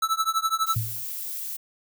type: tone with tremolo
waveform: square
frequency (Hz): 1315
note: E6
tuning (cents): -5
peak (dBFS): -19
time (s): 0.02-0.75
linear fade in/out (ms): 5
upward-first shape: triangle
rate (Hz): 12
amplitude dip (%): 100
type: noise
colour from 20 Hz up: violet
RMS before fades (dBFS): -33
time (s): 0.66-1.57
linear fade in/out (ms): 10
type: tone with exponential decay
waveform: sine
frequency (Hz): 111.9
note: A2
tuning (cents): +30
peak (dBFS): -20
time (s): 0.76-1.06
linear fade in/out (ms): 5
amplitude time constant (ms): 65
effects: none